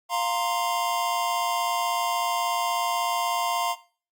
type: chord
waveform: square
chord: F suspended fourth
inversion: none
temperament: just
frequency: 698.5 / 931.3 / 1047.7 Hz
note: F5 / Bb5 / C6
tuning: 0 / -2 / +2 cents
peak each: -29 dBFS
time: 0.09-3.76 s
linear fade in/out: 50 ms
effects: noise-tail reverb RT60 0.4 s tail -17 dB re dry + Opus 48 kbps